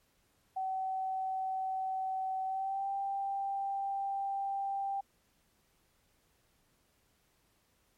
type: tone with pitch glide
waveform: sine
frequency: 760 to 788.2 Hz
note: F#5 to G5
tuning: +46 to +9 cents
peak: -32 dBFS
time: 0.56-5.01 s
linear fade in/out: 10 ms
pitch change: +63 cents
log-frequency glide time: 2.45-2.88 s
effects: pink hiss -72 dBFS RMS until 7.97 s + MP3 64 kbps